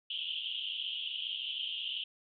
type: band-pass noise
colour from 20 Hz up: pink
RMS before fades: -38 dBFS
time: 0.1-2.04 s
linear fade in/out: 5 ms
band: 2900 to 3300 Hz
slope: 96 dB/octave
effects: none